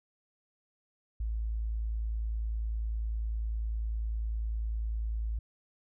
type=tone; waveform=sine; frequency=55 Hz; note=A1; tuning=in tune; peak=-30 dBFS; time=1.2-5.39 s; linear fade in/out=5 ms; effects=none